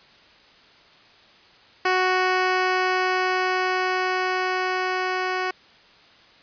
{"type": "tone with level ramp", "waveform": "10% pulse", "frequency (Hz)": 370, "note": "F#4", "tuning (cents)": 0, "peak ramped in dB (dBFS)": [-10, -15], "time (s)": [1.85, 5.51], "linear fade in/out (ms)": 5, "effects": ["white hiss -52 dBFS RMS until 6.42 s", "resampled to 11025 Hz"]}